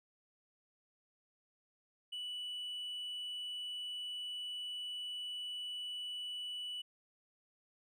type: tone with hard clipping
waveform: triangle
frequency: 2960 Hz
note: F#7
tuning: in tune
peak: -39 dBFS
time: 2.12-6.82 s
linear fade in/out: 10 ms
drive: 1 dB
effects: none